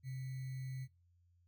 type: tone with sample-and-hold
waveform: sine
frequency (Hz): 130.81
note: C3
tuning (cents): 0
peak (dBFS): -40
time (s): 0.03-0.88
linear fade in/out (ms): 50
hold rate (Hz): 2100
effects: noise-tail reverb RT60 0.3 s tail -25 dB re dry + added 87 Hz sine -68 dBFS peak until 1.47 s